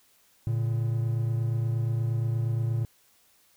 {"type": "tone pair together", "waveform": "triangle", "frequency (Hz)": [113.9, 142.39], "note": ["A#2", "C#3"], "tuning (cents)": [-40, 47], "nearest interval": "major third", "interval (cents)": 387, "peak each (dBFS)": [-23, -31], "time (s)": [0.47, 2.85], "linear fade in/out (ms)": 0, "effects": ["white hiss -63 dBFS RMS until 3.56 s"]}